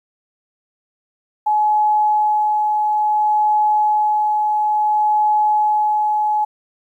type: tone with tremolo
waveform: sine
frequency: 848 Hz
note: G#5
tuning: 36 cents sharp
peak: -12 dBFS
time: 1.46-6.45 s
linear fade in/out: 10 ms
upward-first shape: sine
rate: 0.58 Hz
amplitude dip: 25%
effects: 9-bit